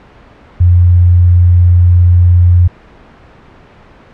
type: tone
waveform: sine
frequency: 88.3 Hz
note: F2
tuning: 20 cents sharp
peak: -3 dBFS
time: 0.6-2.68 s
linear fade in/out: 10 ms
effects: pink hiss -39 dBFS RMS until 4.13 s + low-pass 2000 Hz 12 dB/octave

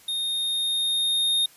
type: tone with level ramp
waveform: square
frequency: 3690 Hz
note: A#7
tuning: 18 cents flat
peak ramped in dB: -26 to -20 dBFS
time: 0.08-1.46 s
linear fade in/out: 5 ms
effects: white hiss -53 dBFS RMS until 1.56 s + resampled to 32000 Hz

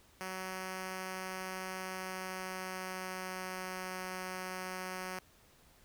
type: tone with pitch glide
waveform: 5% pulse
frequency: 187 to 185.07 Hz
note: F#3 to F#3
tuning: +19 to +1 cents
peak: -28 dBFS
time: 0.21-5.19 s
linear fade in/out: 0 ms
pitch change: -18 cents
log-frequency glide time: 1.76-4.01 s
effects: pink hiss -64 dBFS RMS until 5.84 s

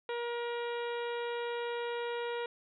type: harmonic tone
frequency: 474.9 Hz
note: A#4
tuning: 32 cents sharp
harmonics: 1 / 2 / 3 / 4 / 5 / 6 / 7 / 8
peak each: -35 / -41 / -45 / -47 / -49 / -51 / -52 / -53 dBFS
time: 0.09-2.46 s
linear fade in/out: 2 ms
effects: none

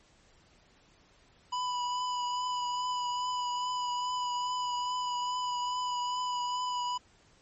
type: tone with vibrato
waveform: square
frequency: 989 Hz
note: B5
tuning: 2 cents sharp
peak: -31 dBFS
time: 1.52-6.98 s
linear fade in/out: 10 ms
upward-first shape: triangle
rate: 2.4 Hz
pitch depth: 20 cents each way
effects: pink hiss -63 dBFS RMS until 7.41 s + MP3 32 kbps

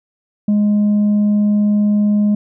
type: tone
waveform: sine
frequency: 207.7 Hz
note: G#3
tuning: in tune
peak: -8 dBFS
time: 0.48-2.35 s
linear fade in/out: 5 ms
effects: tanh soft clip ceiling -10 dBFS

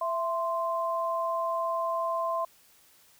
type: tone pair together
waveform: sine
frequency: 665 / 1042.9 Hz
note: E5 / C6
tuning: +15 / -6 cents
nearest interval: minor sixth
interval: 779 cents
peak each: -30 / -29 dBFS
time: 0.01-2.45 s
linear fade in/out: 5 ms
effects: white hiss -60 dBFS RMS until 3.19 s

